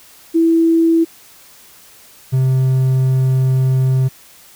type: tone pair in turn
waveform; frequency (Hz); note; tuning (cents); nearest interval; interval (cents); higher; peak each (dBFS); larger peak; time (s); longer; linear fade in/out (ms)
sine / triangle; 329.6 / 130.8; E4 / C3; 0 / 0; octave + major third; 1600; first; -9; neither; 0.34-1.05 / 2.32-4.09; second; 20
effects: white hiss -44 dBFS RMS until 4.55 s